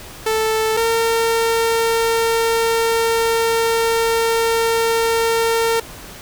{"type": "tone pair in turn", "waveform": "sawtooth", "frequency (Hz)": [440, 456.8], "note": ["A4", "A#4"], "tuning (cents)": [0, -35], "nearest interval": "minor second", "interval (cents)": 65, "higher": "second", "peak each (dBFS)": [-12, -11], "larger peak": "second", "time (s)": [[0.26, 0.77], [0.77, 5.8]], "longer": "second", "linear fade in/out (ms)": 5, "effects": ["pink hiss -36 dBFS RMS until 6.21 s"]}